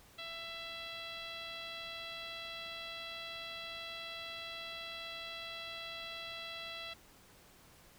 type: tone with low-pass filter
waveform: 10% pulse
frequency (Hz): 666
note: E5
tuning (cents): +18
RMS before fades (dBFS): -45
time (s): 0.18-6.94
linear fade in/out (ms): 10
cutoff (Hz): 3700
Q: 2.9
effects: pink hiss -61 dBFS RMS until 7.98 s